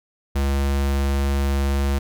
square tone, 69.3 Hz, C#2, in tune, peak -19 dBFS, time 0.35-1.99 s, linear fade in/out 10 ms, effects none

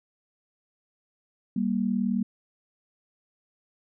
sine tone pair together, 196.02 / 235.5 Hz, G3 / A#3, 0 / +18 cents, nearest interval minor third, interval 318 cents, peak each -26 dBFS, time 1.56-2.23 s, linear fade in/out 5 ms, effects none

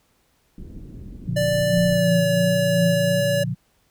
pink low-pass noise, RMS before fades -37 dBFS, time 0.58-1.99 s, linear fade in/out 2 ms, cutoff 320 Hz, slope 24 dB/octave
sine chord, Bb major, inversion none, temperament equal with one note detuned, 116.54 / 143.48 / 174.61 Hz, Bb2 / D3 / F3, 0 / -40 / 0 cents, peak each -27 dBFS, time 1.26-3.55 s, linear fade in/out 20 ms
square tone with pitch glide, 587.3 to 569.9 Hz, D5 to C#5, 0 to +48 cents, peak -20 dBFS, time 1.36-3.44 s, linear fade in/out 10 ms, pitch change -52 cents, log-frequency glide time 1.84-2.19 s
sine tone with vibrato, 173.3 Hz, F3, 13 cents flat, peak -19 dBFS, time 1.7-3.25 s, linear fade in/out 50 ms, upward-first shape triangle, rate 1.5 Hz, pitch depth 33 cents each way
effects pink hiss -64 dBFS RMS until 3.9 s

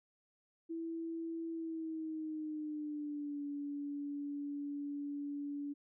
sine tone with pitch glide, 329.6 to 286.9 Hz, E4 to D4, 0 to -40 cents, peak -38 dBFS, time 0.69-5.74 s, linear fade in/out 20 ms, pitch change -240 cents, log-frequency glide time 1.51-3.44 s, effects none

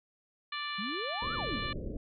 harmonic tone, 587.3 Hz, D5, in tune, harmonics 2 / 3 / 4 / 5 / 6 / 7, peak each -39 / -41 / -42 / -43 / -44 / -44 dBFS, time 0.52-1.73 s, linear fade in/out 5 ms
sine exponential two-way sweep, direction up then down, 183.2 to 1457 to 183.2 Hz, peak -37 dBFS, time 0.78-1.59 s, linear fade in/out 10 ms, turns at 1.34 s
pink low-pass noise, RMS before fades -39 dBFS, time 1.22-1.97 s, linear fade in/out 2 ms, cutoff 610 Hz, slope 96 dB/octave
effects none

